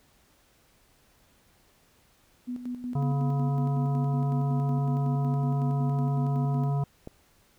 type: tone with tremolo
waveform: sine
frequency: 246.9 Hz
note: B3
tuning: in tune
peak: -30 dBFS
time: 2.47-6.71 s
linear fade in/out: 20 ms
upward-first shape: square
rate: 5.4 Hz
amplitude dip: 60%
type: harmonic tone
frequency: 140.7 Hz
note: C#3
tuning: 26 cents sharp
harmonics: 1 / 3 / 5 / 7 / 9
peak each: -24 / -40 / -38 / -41 / -48 dBFS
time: 2.95-6.84 s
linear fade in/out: 5 ms
type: click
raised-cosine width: 2 ms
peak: -25 dBFS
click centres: 7.074 s
effects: pink hiss -63 dBFS RMS until 7.58 s